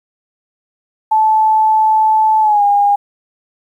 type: tone with pitch glide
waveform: sine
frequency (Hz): 871 to 812.7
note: A5 to G#5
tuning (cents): -18 to -38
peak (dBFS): -8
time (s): 1.11-2.96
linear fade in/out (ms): 10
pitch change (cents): -120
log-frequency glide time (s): 2.41-2.63
effects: 8-bit